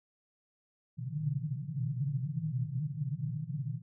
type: band-pass noise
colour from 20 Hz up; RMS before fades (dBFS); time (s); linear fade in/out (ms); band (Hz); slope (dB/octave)
white; -35; 0.97-3.82; 20; 120 to 160; 96
effects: none